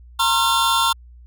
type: tone cluster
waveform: square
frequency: 925 / 1067 / 1369 / 3543 Hz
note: A#5 / C6 / F6 / A7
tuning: -14 / +34 / -35 / +11 cents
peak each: -22 dBFS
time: 0.19-0.93 s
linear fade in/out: 10 ms
effects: added 60 Hz sine -41 dBFS peak until 1.26 s